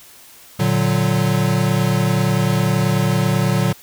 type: chord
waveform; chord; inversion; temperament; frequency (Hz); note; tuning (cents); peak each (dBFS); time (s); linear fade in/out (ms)
square; Bb augmented; none; equal; 116.54 / 146.83 / 185; Bb2 / D3 / F#3; 0 / 0 / 0; -20; 0.59-3.73; 10
effects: white hiss -44 dBFS RMS until 3.82 s